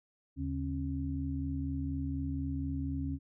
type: tone cluster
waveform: sine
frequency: 77.6 / 141.7 / 272.5 Hz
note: D#2 / C#3 / C#4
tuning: -4 / +38 / -29 cents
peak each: -36 / -39 / -36 dBFS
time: 0.36-3.19 s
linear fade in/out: 50 ms
effects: none